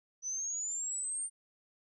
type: exponential sweep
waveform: sine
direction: up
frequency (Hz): 5960 to 8900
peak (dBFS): -34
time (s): 0.22-1.3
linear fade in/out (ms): 50
effects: none